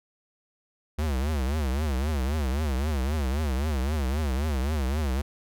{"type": "tone with vibrato", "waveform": "square", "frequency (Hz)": 70.9, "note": "C#2", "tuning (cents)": 40, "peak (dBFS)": -25, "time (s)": [0.98, 5.22], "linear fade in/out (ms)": 10, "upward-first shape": "triangle", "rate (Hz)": 3.8, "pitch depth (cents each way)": 230, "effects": []}